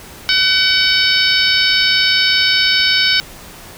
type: harmonic tone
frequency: 755 Hz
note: F#5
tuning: 35 cents sharp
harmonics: 2 / 3 / 4 / 5 / 6 / 7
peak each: -18 / -18 / -18 / -18 / -18 / -18 dBFS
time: 0.29-3.2 s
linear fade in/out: 0 ms
effects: pink hiss -36 dBFS RMS until 3.77 s